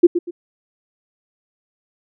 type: tone with echo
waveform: sine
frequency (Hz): 347.6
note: F4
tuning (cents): -8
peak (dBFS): -3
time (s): 0.03-0.07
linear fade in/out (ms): 10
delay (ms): 120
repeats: 2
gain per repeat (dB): -11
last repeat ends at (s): 0.31
effects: none